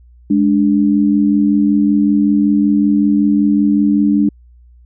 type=tone pair together; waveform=sine; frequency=207.7 / 293 Hz; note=G#3 / D4; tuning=0 / -4 cents; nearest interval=tritone; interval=596 cents; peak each=-12 dBFS; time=0.3-4.29 s; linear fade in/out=5 ms; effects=added 60 Hz sine -41 dBFS peak until 4.85 s